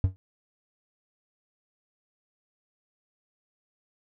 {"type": "tone with exponential decay", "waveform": "triangle", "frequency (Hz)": 93.8, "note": "F#2", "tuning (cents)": 24, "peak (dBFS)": -13, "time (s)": [0.04, 0.16], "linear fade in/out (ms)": 0, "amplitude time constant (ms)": 24, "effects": []}